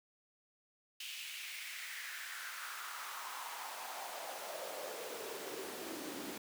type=noise with high-pass filter sweep; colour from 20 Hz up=pink; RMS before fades=-45 dBFS; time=1-6.38 s; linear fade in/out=5 ms; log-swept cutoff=2900 to 260 Hz; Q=3.2; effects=none